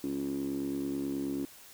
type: tone with band-pass filter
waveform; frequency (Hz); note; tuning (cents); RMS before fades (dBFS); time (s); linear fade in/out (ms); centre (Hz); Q
10% pulse; 69.3; C#2; 0; -34; 0.04-1.45; 0; 300; 7.9
effects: white hiss -53 dBFS RMS until 1.73 s